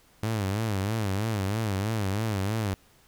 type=tone with vibrato; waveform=sawtooth; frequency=103.83 Hz; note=G#2; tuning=in tune; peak=-22 dBFS; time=0.23-2.74 s; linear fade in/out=0 ms; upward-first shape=sine; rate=3.1 Hz; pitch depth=150 cents each way; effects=pink hiss -60 dBFS RMS until 3.07 s